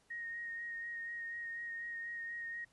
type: tone with vibrato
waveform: sine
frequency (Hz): 1864.7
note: A#6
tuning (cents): 0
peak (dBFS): -40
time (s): 0.1-2.65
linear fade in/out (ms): 10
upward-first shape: sine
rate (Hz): 4.1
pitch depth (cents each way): 18
effects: pink hiss -71 dBFS RMS until 2.72 s + resampled to 24000 Hz